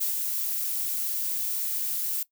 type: noise with ADSR envelope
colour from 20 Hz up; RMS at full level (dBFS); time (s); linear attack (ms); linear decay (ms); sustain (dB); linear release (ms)
violet; -26; 0-2.23; 17; 120; -3; 4
effects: noise-tail reverb RT60 0.1 s tail -19 dB re dry